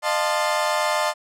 30% pulse chord, F dominant seventh, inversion third, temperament equal with one note detuned, 609.8 / 698.5 / 880 / 1046.5 Hz, Eb5 / F5 / A5 / C6, -35 / 0 / 0 / 0 cents, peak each -21 / -25 / -23 / -24 dBFS, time 0.02-1.14 s, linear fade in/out 50 ms, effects low-pass 11000 Hz 12 dB/octave

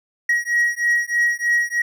triangle beating tone pair, 1900 / 1903.2 Hz, A#6 / A#6, +33 / +35 cents, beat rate 3.2 Hz, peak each -18 dBFS, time 0.29-1.82 s, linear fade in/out 5 ms, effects none

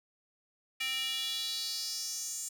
square tone with high-pass filter sweep, 261.6 Hz, C4, in tune, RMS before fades -36 dBFS, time 0.8-2.49 s, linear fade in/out 10 ms, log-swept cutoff 2500 to 7400 Hz, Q 4.2, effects none

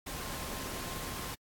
sine tone in noise, 1056 Hz, C6, 16 cents sharp, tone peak -49 dBFS, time 0.06-1.35 s, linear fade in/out 10 ms, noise pink, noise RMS -40 dBFS, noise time 0.06-1.35 s, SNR -12 dB, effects AAC 64 kbps

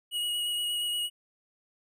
square tone with vibrato, 2900 Hz, F#7, 35 cents flat, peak -29 dBFS, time 0.11-1.1 s, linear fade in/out 50 ms, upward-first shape square, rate 8.5 Hz, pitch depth 10 cents each way, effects none

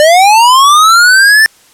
square linear sweep, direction up, 587.3 to 1788 Hz, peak -3 dBFS, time 0-1.46 s, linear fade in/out 0 ms, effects white hiss -44 dBFS RMS until 1.73 s + low-pass 11000 Hz 12 dB/octave

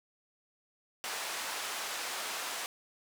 pink band-pass noise, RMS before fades -38 dBFS, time 1.04-2.66 s, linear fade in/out 0 ms, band 760 to 11000 Hz, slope 12 dB/octave, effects none

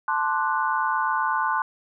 sine chord, D dominant seventh, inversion second, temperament equal, 880 / 1046.5 / 1174.7 / 1480 Hz, A5 / C6 / D6 / F#6, 0 / 0 / 0 / 0 cents, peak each -26 / -25 / -30 / -27 dBFS, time 0.08-1.62 s, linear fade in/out 2 ms, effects none

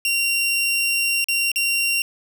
sawtooth tone with dropouts, 2759 Hz, F7, 22 cents flat, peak -15 dBFS, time 0.05-2.02 s, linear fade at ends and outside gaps 1 ms, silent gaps 1.243-1.285 / 1.517-1.559 s, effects none

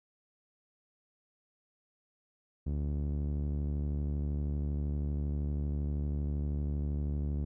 sawtooth tone with low-pass filter, 72.7 Hz, D2, 17 cents flat, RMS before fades -33 dBFS, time 2.66-7.45 s, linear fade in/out 10 ms, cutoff 270 Hz, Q 0.77, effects none

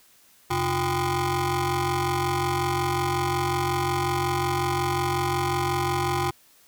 20% pulse ring-modulated tone, 221.3 Hz, A3, 10 cents sharp, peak -15 dBFS, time 0.5-6.31 s, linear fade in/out 10 ms, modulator 576 Hz, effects white hiss -57 dBFS RMS until 6.67 s

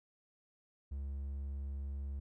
triangle tone, 69.3 Hz, C#2, in tune, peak -36 dBFS, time 0.91-2.2 s, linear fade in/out 10 ms, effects none

